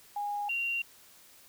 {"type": "tone pair in turn", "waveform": "sine", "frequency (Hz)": [821, 2762], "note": ["G#5", "F7"], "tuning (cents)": [-20, -20], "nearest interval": "octave + major sixth", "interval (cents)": 2100, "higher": "second", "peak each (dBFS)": [-31, -29], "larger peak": "second", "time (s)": [[0.16, 0.49], [0.49, 0.82]], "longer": "neither", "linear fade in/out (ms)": 5, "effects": ["white hiss -57 dBFS RMS until 1.48 s"]}